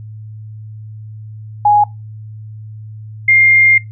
sine tone pair in turn, 830.6 / 2114 Hz, G#5 / C7, 0 / +17 cents, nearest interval octave + major third, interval 1617 cents, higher second, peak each -6 dBFS, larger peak neither, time 1.65-1.84 / 3.28-3.78 s, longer second, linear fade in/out 5 ms, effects noise-tail reverb RT60 0.2 s tail -20 dB re dry + added 108 Hz sine -28 dBFS peak until 3.91 s

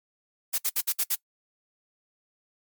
blue noise bursts, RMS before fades -25 dBFS, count 6, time 0.53-1.153 s, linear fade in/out 10 ms, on 53 ms, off 61 ms, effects noise-tail reverb RT60 0.1 s tail -22 dB re dry + MP3 96 kbps

